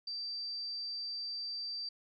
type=tone; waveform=sine; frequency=4670 Hz; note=D8; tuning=11 cents flat; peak=-37 dBFS; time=0.07-1.89 s; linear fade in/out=5 ms; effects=none